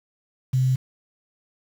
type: tone with quantisation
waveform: sine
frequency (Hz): 129.6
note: C3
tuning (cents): -16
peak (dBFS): -17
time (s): 0.53-0.76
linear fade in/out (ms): 10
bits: 7
effects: none